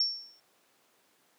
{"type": "tone with exponential decay", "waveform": "sine", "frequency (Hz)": 5460, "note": "F8", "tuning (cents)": -40, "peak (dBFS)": -22, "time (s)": [0, 0.4], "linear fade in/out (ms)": 2, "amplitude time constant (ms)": 86, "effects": ["pink hiss -67 dBFS RMS until 1.38 s", "high-pass 300 Hz 12 dB/octave"]}